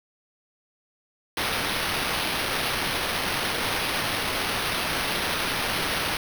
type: noise with sample-and-hold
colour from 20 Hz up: blue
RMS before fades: -27 dBFS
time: 1.37-6.17 s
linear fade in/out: 2 ms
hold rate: 7350 Hz
effects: none